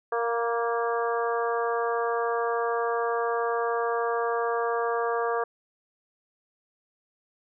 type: harmonic tone with a mistuned harmonic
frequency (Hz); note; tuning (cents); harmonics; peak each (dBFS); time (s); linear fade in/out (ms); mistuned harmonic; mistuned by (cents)
233.1; A#3; 0; 2 / 3 / 4 / 5 / 6 / 7; -27 / -31 / -34 / -31 / -40 / -36; 0.12-5.44; 5; 4; +18
effects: none